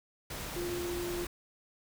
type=tone in noise; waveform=sine; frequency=349.9 Hz; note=F4; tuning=3 cents sharp; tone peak=-34 dBFS; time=0.56-1.25 s; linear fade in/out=5 ms; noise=pink; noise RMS=-40 dBFS; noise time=0.3-1.27 s; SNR=+3 dB; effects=none